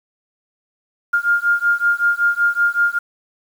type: beating tone pair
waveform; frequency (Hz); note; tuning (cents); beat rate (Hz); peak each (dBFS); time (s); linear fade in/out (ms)
sine; 1406 / 1411.3; F6 / F6; +11 / +18; 5.3; -17; 1.13-2.99; 10
effects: 7-bit